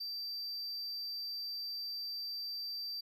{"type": "tone", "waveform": "triangle", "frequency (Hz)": 4673, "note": "D8", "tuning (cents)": -9, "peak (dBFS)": -37, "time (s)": [0, 3.01], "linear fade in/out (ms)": 10, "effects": []}